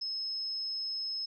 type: tone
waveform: sine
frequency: 5180 Hz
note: E8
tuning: 31 cents flat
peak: -33 dBFS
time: 0.01-1.26 s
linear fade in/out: 10 ms
effects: none